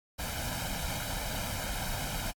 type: noise with comb filter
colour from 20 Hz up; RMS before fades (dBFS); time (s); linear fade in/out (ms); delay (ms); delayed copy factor
pink; -35; 0.18-2.32; 20; 1.3; +0.7
effects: AAC 64 kbps

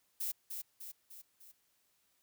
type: noise with echo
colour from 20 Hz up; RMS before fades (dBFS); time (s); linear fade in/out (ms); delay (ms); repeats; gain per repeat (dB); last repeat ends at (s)
violet; -37; 0.2-0.32; 10; 300; 4; -5; 1.52
effects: white hiss -75 dBFS RMS until 2.22 s

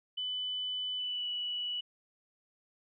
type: tone with pitch glide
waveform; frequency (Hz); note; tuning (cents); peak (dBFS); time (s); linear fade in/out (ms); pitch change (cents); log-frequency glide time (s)
sine; 3000 to 2948; F#7 to F#7; +23 to -7; -33; 0.17-1.81; 10; -30; 0.97-1.28
effects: none

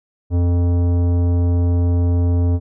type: tone with tanh clipping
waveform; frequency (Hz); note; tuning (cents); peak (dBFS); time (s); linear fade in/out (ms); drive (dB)
sine; 87.31; F2; 0; -15; 0.3-2.6; 50; 14
effects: none

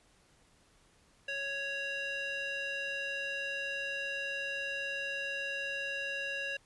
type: tone with band-pass filter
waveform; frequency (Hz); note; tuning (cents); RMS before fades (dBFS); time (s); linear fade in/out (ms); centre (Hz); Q
square; 554.4; C#5; 0; -37; 1.28-6.57; 5; 2300; 5.5
effects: pink hiss -66 dBFS RMS until 6.65 s + resampled to 24000 Hz

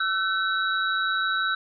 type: tone cluster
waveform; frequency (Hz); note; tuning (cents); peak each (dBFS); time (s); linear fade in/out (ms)
sine; 1334 / 1520 / 3885; E6 / F#6 / B7; +20 / +46 / -29; -27 / -25 / -30; 0-1.55; 5
effects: none

